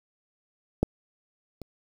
clicks, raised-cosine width 2 ms, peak -8 / -26 dBFS, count 2, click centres 0.83 / 1.617 s, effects 7-bit

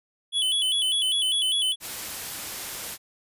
square tone with vibrato, 3200 Hz, G7, 35 cents sharp, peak -22 dBFS, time 0.32-1.76 s, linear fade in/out 50 ms, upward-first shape square, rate 5 Hz, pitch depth 91 cents each way
white noise, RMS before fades -34 dBFS, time 1.8-2.98 s, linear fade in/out 50 ms
effects resampled to 32000 Hz

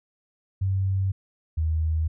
sine tone pair in turn, 96 / 79.42 Hz, G2 / D#2, -36 / +36 cents, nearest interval minor third, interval 328 cents, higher first, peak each -21 dBFS, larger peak neither, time 0.61-1.12 / 1.57-2.08 s, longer neither, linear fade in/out 10 ms, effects none

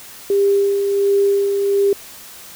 sine tone with tremolo, 399.1 Hz, G4, 31 cents sharp, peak -11 dBFS, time 0.3-1.93 s, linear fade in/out 2 ms, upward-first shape sine, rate 1.4 Hz, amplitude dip 40%, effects white hiss -38 dBFS RMS until 2.55 s

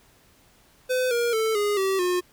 square tone with pitch steps, 508 / 474 / 442.2 / 412.6 / 385 / 359.2 Hz, B4 / A#4 / A4 / G#4 / G4 / F4, +49 / +29 / +9 / -11 / -31 / +49 cents, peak -22 dBFS, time 0.89-2.21 s, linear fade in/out 20 ms, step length 220 ms, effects pink hiss -58 dBFS RMS until 2.32 s

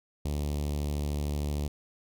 sawtooth tone with notch filter, 73.2 Hz, D2, 5 cents flat, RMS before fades -31 dBFS, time 0.25-1.68 s, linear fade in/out 5 ms, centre 1500 Hz, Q 0.53, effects none

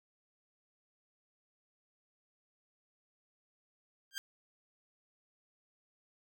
15% pulse tone with exponential growth, 1592 Hz, G6, 26 cents sharp, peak -26 dBFS, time 4.11-4.18 s, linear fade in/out 0 ms, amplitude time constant 15 ms, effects none

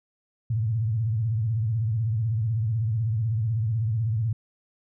sine tone with vibrato, 111.6 Hz, A2, 25 cents sharp, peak -22 dBFS, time 0.5-4.33 s, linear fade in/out 5 ms, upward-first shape sine, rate 16 Hz, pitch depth 140 cents each way, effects none

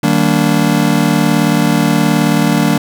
square chord, Eb major seventh, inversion none, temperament just, 155.56 / 194.45 / 233.3 / 291.7 Hz, Eb3 / G3 / Bb3 / D4, 0 / -14 / +2 / -12 cents, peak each -16 dBFS, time 0.03-2.78 s, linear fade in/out 5 ms, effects none

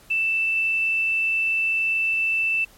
sine tone with quantisation, 2655 Hz, E7, 12 cents sharp, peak -19 dBFS, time 0.1-2.65 s, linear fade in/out 10 ms, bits 8, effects pink hiss -52 dBFS RMS until 2.77 s + MP3 64 kbps

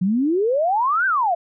sine exponential two-way sweep, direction up then down, 174.61 to 1589 to 655 Hz, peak -16 dBFS, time 0.01-1.35 s, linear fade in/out 10 ms, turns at 1.06 s, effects none

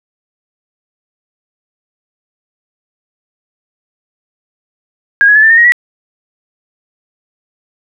sine tone with pitch steps, 1630 / 1677.8 / 1726.9 / 1777.5 / 1829.6 / 1883.2 / 1938.4 Hz, G#6 / G#6 / A6 / A6 / A#6 / A#6 / B6, -33 / +17 / -33 / +17 / -33 / +17 / -33 cents, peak -3 dBFS, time 5.21-5.721 s, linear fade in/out 0 ms, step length 73 ms, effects none

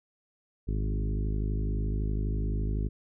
harmonic tone with a mistuned harmonic, 51.91 Hz, G#1, in tune, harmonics 1 / 2 / 3 / 4 / 5 / 6 / 7 / 8, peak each -28 / -34 / -38 / -40 / -42 / -44 / -45 / -46 dBFS, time 0.67-2.89 s, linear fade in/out 20 ms, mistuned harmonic 2, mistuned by +23 cents, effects none

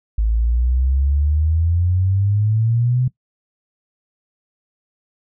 sine exponential sweep, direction up, 53 to 128.8 Hz, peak -14 dBFS, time 0.18-3.08 s, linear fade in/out 5 ms, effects noise-tail reverb RT60 0.1 s tail -19 dB re dry

